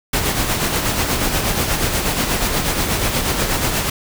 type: noise with tremolo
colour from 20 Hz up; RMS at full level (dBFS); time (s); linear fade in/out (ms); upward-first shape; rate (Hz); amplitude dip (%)
pink; -17; 0.13-3.9; 5; sine; 8.3; 45
effects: none